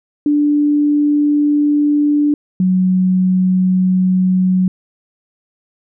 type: tone pair in turn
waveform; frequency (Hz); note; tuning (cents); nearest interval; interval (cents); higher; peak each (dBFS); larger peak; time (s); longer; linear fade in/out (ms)
sine; 293.7 / 185.02; D4 / F#3; 0 / 0; minor sixth; 800; first; -10; neither; 0.26-2.34 / 2.6-4.68; neither; 2
effects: none